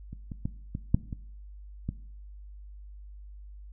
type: clicks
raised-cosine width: 5 ms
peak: -28 / -24 / -17 / -20 / -8 / -23 / -18 dBFS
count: 7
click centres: 0.13 / 0.318 / 0.455 / 0.751 / 0.945 / 1.128 / 1.89 s
effects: noise-tail reverb RT60 0.6 s tail -18 dB re dry + added 50 Hz sine -43 dBFS peak until 3.72 s